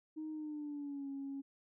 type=tone with pitch glide; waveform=sine; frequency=311.1 to 275.6 Hz; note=D#4 to C#4; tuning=0 to -10 cents; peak=-39 dBFS; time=0.16-1.42 s; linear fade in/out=20 ms; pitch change=-210 cents; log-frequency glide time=0.31-1.09 s; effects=tanh soft clip ceiling -36 dBFS